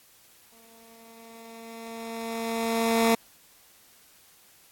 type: tone with exponential growth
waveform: 15% pulse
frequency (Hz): 227.9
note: A#3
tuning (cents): -39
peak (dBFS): -12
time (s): 0.52-3.15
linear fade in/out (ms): 5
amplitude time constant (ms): 570
effects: white hiss -57 dBFS RMS until 4.71 s + AAC 64 kbps